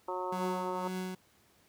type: harmonic tone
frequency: 182.7 Hz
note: F#3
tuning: 22 cents flat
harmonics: 2 / 3 / 4 / 5 / 6 / 7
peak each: -39 / -40 / -46 / -37 / -43 / -45 dBFS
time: 0.08-0.88 s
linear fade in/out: 5 ms
type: tone with tremolo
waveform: 30% pulse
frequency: 185 Hz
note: F#3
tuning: in tune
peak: -31 dBFS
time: 0.32-1.15 s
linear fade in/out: 5 ms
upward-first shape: triangle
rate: 1.9 Hz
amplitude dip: 70%
effects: pink hiss -66 dBFS RMS until 1.68 s + high-pass 80 Hz 12 dB/octave